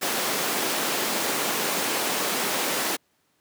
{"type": "high-pass noise", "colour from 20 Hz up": "pink", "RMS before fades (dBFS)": -26, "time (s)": [0.01, 2.97], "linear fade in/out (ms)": 20, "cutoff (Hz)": 280, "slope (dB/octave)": 12, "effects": ["pink hiss -68 dBFS RMS until 3.4 s", "high-pass 150 Hz 12 dB/octave"]}